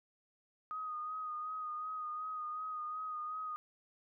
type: tone with vibrato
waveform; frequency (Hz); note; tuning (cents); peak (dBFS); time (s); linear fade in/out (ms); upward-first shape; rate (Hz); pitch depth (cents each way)
sine; 1244.5; D#6; 0; -38; 0.71-3.56; 0; sine; 2.7; 30
effects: none